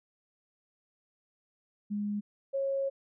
sine tone pair in turn, 206.4 / 546.3 Hz, G#3 / C#5, -10 / -25 cents, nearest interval octave + perfect fourth, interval 1685 cents, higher second, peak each -30 / -28 dBFS, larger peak second, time 1.9-2.21 / 2.53-2.9 s, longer second, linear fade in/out 20 ms, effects none

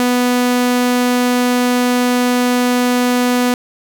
sawtooth tone, 246.9 Hz, B3, in tune, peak -8 dBFS, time 0-3.54 s, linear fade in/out 0 ms, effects none

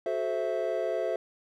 triangle chord, F# half-diminished seventh, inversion none, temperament equal with one note detuned, 370 / 433.9 / 523.3 / 659.3 Hz, F#4 / A4 / C5 / E5, 0 / -24 / 0 / 0 cents, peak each -33 / -32 / -31 / -29 dBFS, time 0.06-1.16 s, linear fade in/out 2 ms, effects none

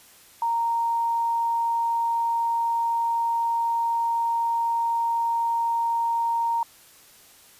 sine tone, 928 Hz, A#5, 8 cents flat, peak -21 dBFS, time 0.42-6.63 s, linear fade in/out 2 ms, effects white hiss -52 dBFS RMS until 7.59 s + resampled to 32000 Hz

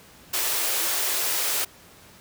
white high-pass noise, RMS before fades -25 dBFS, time 0.33-1.65 s, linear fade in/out 10 ms, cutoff 310 Hz, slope 96 dB/octave, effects pink hiss -50 dBFS RMS until 2.2 s + high-pass 60 Hz 12 dB/octave

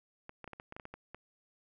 clicks, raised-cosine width 0.5 ms, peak -30 dBFS, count 11, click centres 0.294 / 0.443 / 0.477 / 0.533 / 0.599 / 0.724 / 0.765 / 0.798 / 0.854 / 0.94 / 1.146 s, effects none

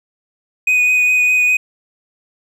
triangle tone with vibrato, 2489 Hz, D#7, in tune, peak -9 dBFS, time 0.67-1.57 s, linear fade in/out 5 ms, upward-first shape sine, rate 4.9 Hz, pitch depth 12 cents each way, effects none

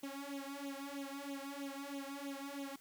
sawtooth tone with flanger, 278.4 Hz, C#4, 8 cents sharp, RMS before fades -45 dBFS, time 0.03-2.76 s, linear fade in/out 5 ms, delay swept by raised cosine 0.29 to 2.79 ms, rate 3.1 Hz, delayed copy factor +1, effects white hiss -64 dBFS RMS until 2.8 s

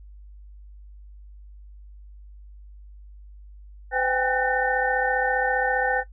sine tone cluster, 508 / 776 / 811 / 1504 / 1810 Hz, B4 / G5 / G#5 / F#6 / A6, +49 / -18 / -41 / +28 / +48 cents, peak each -27 dBFS, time 3.91-6.04 s, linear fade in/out 50 ms, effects noise-tail reverb RT60 0.1 s tail -17 dB re dry + added 50 Hz sine -42 dBFS peak until 6.12 s

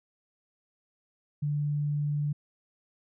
sine tone, 146.83 Hz, D3, in tune, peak -26 dBFS, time 1.42-2.33 s, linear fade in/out 10 ms, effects none

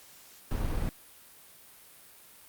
brown noise, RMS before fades -30 dBFS, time 0.51-0.89 s, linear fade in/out 0 ms, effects white hiss -54 dBFS RMS until 2.48 s + Opus 48 kbps

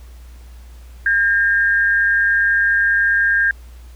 sine tone pair together, 1609.5 / 1815 Hz, G6 / A#6, +45 / -47 cents, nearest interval major second, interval 208 cents, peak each -13 / -21 dBFS, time 1.06-3.51 s, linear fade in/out 2 ms, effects added 60 Hz sine -36 dBFS peak until 3.95 s + pink hiss -51 dBFS RMS until 3.95 s

